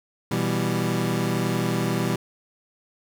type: chord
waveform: 25% pulse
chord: E minor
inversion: second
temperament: equal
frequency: 123.47 / 164.81 / 196 Hz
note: B2 / E3 / G3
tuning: 0 / 0 / 0 cents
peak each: -23 dBFS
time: 0.31-2.16 s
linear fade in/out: 5 ms
effects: none